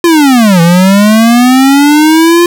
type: linear two-way sweep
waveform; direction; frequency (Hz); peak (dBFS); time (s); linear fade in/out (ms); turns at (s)
square; down then up; 350 to 165.1 to 350; -3; 0.04-2.46; 2; 0.61
effects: none